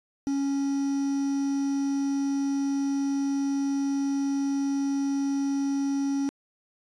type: tone with quantisation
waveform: triangle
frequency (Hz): 277.2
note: C#4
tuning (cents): 0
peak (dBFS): -22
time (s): 0.27-6.29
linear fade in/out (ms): 0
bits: 7
effects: resampled to 22050 Hz